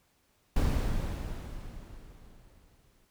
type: noise with exponential decay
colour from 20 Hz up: brown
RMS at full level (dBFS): -25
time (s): 0.56-3.05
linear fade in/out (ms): 5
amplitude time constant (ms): 540
effects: pink hiss -70 dBFS RMS until 3.1 s